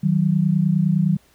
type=tone pair together; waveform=sine; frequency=157.67 / 187.5 Hz; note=D#3 / F#3; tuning=+23 / +23 cents; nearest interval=minor third; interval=300 cents; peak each=-18 dBFS; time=0.03-1.17 s; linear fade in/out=10 ms; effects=pink hiss -57 dBFS RMS until 1.34 s